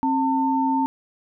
sine tone pair together, 267.1 / 898.4 Hz, C4 / A5, +36 / +36 cents, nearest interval octave + major sixth, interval 2100 cents, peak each -21 dBFS, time 0.03-0.86 s, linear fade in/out 0 ms, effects none

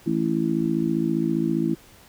harmonic tone, 55 Hz, A1, in tune, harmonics 3 / 4 / 5 / 6, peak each -27 / -26 / -27 / -24 dBFS, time 0.06-1.75 s, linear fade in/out 10 ms, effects pink hiss -51 dBFS RMS until 2.08 s

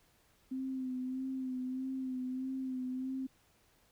sine tone with vibrato, 259.1 Hz, C4, 17 cents flat, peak -35 dBFS, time 0.51-3.27 s, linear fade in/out 10 ms, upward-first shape sine, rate 1.6 Hz, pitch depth 34 cents each way, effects pink hiss -69 dBFS RMS until 3.91 s

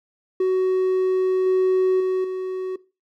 triangle tone with level steps, 373.3 Hz, F#4, 15 cents sharp, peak -14 / -12 / -16 / -22 dBFS, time 0.4-2.76 s, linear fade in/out 5 ms, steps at 1.46 / 2 / 2.24 s, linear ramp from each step 5 ms, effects noise-tail reverb RT60 0.3 s tail -19 dB re dry + tanh soft clip ceiling -11 dBFS

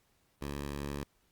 10% pulse tone, 71.2 Hz, C#2, 47 cents sharp, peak -28 dBFS, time 0.41-1.04 s, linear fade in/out 10 ms, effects pink hiss -72 dBFS RMS until 1.31 s + Opus 48 kbps

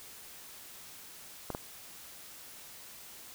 clicks, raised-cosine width 1 ms, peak -21 dBFS, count 2, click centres 1.503 / 1.549 s, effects white hiss -50 dBFS RMS until 3.34 s

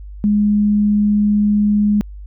sine tone, 207.7 Hz, G#3, in tune, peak -11 dBFS, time 0.24-2.01 s, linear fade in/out 0 ms, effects added 50 Hz sine -30 dBFS peak until 2.26 s

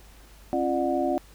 sine tone cluster, 270.1 / 343.3 / 599 / 731 Hz, C#4 / F4 / D5 / F#5, -45 / -30 / +34 / -21 cents, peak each -28 dBFS, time 0.53-1.18 s, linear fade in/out 0 ms, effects added 50 Hz sine -50 dBFS peak until 1.34 s + pink hiss -54 dBFS RMS until 1.34 s

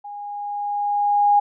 sine tone with level ramp, 820 Hz, G#5, 22 cents flat, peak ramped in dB -32 to -11 dBFS, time 0.04-1.4 s, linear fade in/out 10 ms, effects none

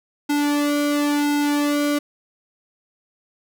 sawtooth tone with flanger, 291.3 Hz, D4, 14 cents flat, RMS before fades -20 dBFS, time 0.29-1.99 s, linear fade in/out 10 ms, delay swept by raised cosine 1.7 to 2.32 ms, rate 0.96 Hz, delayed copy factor -0.8, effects none

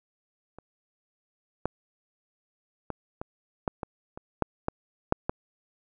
clicks, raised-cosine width 1 ms, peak -30 / -12 / -18 / -20 / -12 / -18 / -25 / -9 / -12 / -6 / -12 dBFS, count 11, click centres 0.586 / 1.656 / 2.903 / 3.215 / 3.678 / 3.832 / 4.175 / 4.423 / 4.684 / 5.124 / 5.295 s, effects none

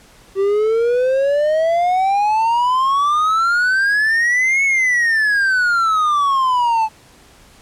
triangle exponential two-way sweep, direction up then down, 383.8 to 2217 to 864 Hz, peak -11 dBFS, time 0.35-6.89 s, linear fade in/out 50 ms, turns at 4.64 s, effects pink hiss -47 dBFS RMS until 7.61 s + low-pass 11000 Hz 12 dB/octave

